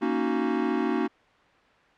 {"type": "chord", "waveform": "square", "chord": "D# minor seventh", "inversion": "second", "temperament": "equal", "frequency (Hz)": [233.1, 277.2, 311.1, 370], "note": ["A#3", "C#4", "D#4", "F#4"], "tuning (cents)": [0, 0, 0, 0], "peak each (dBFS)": -30, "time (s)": [0.01, 1.08], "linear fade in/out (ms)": 20, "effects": ["white hiss -58 dBFS RMS until 1.97 s", "low-pass 2000 Hz 12 dB/octave"]}